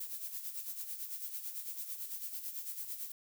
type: noise with tremolo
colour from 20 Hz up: violet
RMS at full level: -40 dBFS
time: 0-3.12 s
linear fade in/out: 5 ms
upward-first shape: sine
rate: 9 Hz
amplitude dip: 60%
effects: none